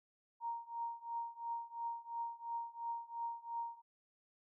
sine tone with tremolo, 932.3 Hz, A#5, in tune, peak -36 dBFS, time 0.4-3.82 s, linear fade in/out 50 ms, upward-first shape triangle, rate 2.9 Hz, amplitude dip 95%, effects none

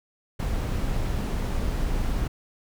brown noise, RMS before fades -26 dBFS, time 0.39-2.28 s, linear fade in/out 10 ms, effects none

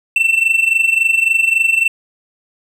triangle tone with amplitude modulation, 2685 Hz, E7, 31 cents sharp, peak -6 dBFS, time 0.16-1.88 s, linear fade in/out 2 ms, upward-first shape sine, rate 23.6 Hz, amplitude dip 75%, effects none

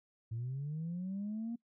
sine linear sweep, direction up, 110 to 237.3 Hz, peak -35 dBFS, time 0.31-1.56 s, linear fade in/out 10 ms, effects noise-tail reverb RT60 0.1 s tail -23 dB re dry + tanh soft clip ceiling -33 dBFS

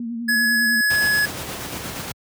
sine tone with vibrato, 233.1 Hz, A#3, in tune, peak -25 dBFS, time 0-0.81 s, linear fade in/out 2 ms, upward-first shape sine, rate 10 Hz, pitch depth 46 cents each way
square tone, 1691 Hz, G#6, 31 cents sharp, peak -17 dBFS, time 0.28-1.26 s, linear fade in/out 10 ms
pink noise with tremolo, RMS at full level -29 dBFS, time 0.9-2.12 s, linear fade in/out 5 ms, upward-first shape square, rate 8.5 Hz, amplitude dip 25%
effects high-pass 80 Hz 12 dB/octave

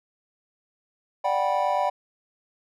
triangle chord, G major seventh, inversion second, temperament just, 588 / 735 / 784 / 980 Hz, D5 / F#5 / G5 / B5, +2 / -12 / 0 / -14 cents, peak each -25 dBFS, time 1.24-1.9 s, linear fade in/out 10 ms, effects none

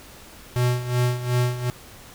square tone with tremolo, 123.47 Hz, B2, in tune, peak -18 dBFS, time 0.56-1.7 s, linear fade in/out 0 ms, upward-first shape sine, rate 2.7 Hz, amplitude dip 75%, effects pink hiss -45 dBFS RMS until 2.14 s

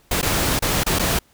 pink noise with dropouts, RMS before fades -20 dBFS, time 0.11-1.19 s, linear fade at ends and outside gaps 5 ms, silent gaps 0.215-0.227 / 0.592-0.622 / 0.836-0.863 / 0.988-0.994 s, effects pink hiss -57 dBFS RMS until 1.33 s

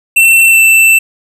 square tone with pitch glide, 2694 to 2668 Hz, E7 to E7, +37 to +20 cents, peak -4 dBFS, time 0.16-0.99 s, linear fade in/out 10 ms, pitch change -17 cents, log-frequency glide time 0.48-0.6 s, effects none

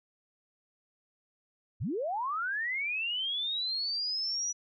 sine linear sweep, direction up, 68.9 to 5900 Hz, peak -30 dBFS, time 1.8-4.53 s, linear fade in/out 20 ms, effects none

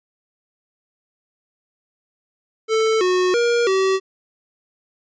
square tone with pitch steps, 442 / 365.7 / 473.3 / 382.4 Hz, A4 / F#4 / A#4 / G4, +8 / -20 / +26 / -43 cents, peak -16 dBFS, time 2.68-4 s, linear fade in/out 50 ms, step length 330 ms, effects resampled to 16000 Hz

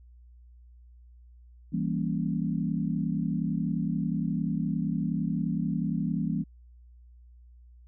sine chord, E diminished seventh, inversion none, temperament equal, 164.81 / 196 / 233.1 / 277.2 Hz, E3 / G3 / Bb3 / Db4, 0 / 0 / 0 / 0 cents, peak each -30 / -31 / -32 / -35 dBFS, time 1.72-6.44 s, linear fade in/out 20 ms, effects added 60 Hz sine -50 dBFS peak until 7.87 s

